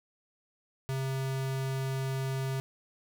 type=tone; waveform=square; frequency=133.5 Hz; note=C3; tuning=35 cents sharp; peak=-31 dBFS; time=0.89-2.6 s; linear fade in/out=0 ms; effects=none